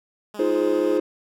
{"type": "tone with vibrato", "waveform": "10% pulse", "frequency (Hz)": 207.7, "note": "G#3", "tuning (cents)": 0, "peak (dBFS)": -28, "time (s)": [0.34, 0.98], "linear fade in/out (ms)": 5, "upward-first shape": "square", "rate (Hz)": 17, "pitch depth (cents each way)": 25}
{"type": "chord", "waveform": "triangle", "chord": "F minor seventh", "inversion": "third", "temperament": "just", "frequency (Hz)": [314.3, 349.2, 419.1, 523.8], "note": ["Eb4", "F4", "Ab4", "C5"], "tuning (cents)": [18, 0, 16, 2], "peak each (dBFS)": -22, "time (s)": [0.39, 1], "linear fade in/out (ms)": 5}
{"effects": []}